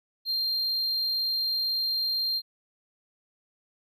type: tone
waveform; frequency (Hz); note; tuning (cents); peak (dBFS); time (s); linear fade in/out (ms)
triangle; 4186; C8; 0; -24; 0.25-2.42; 50
effects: none